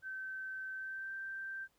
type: tone with pitch glide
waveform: sine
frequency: 1541 to 1567 Hz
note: G6 to G6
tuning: -30 to -1 cents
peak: -40 dBFS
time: 0.02-1.68 s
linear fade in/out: 50 ms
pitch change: +29 cents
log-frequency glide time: 0.74-1.11 s
effects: pink hiss -75 dBFS RMS until 1.78 s